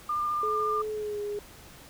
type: tone with vibrato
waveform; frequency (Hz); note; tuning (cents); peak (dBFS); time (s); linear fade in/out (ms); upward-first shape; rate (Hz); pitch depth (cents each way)
sine; 1200; D6; +37; -26; 0.09-0.82; 5; sine; 14; 12
type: tone with pitch glide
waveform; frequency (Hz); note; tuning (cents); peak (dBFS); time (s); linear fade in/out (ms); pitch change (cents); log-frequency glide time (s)
sine; 429.8 to 413; A4 to G#4; -41 to -10; -30; 0.43-1.39; 2; -69; 0.91-1.2
effects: pink hiss -50 dBFS RMS until 1.89 s